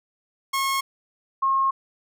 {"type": "tone pair in turn", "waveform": ["sawtooth", "sine"], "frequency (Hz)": [1086, 1077.9], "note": ["C#6", "C#6"], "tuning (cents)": [-36, -49], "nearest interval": "unison", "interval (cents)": 13, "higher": "first", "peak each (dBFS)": [-18, -18], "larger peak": "neither", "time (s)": [[0.53, 0.81], [1.42, 1.71]], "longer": "second", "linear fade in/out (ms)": 10, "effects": []}